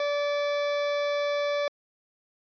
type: tone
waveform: 40% pulse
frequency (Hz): 579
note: D5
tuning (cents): -25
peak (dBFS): -24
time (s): 0-1.68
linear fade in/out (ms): 2
effects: resampled to 11025 Hz